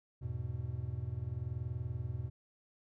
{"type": "chord", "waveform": "triangle", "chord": "E major", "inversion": "none", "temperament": "just", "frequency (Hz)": [82.41, 103.01, 123.61], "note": ["E2", "G#2", "B2"], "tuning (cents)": [0, -14, 2], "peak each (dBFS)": [-40, -40, -37], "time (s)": [0.21, 2.3], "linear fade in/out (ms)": 20, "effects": []}